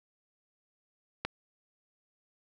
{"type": "click", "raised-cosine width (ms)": 0.3, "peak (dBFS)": -15, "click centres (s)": 1.25, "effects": []}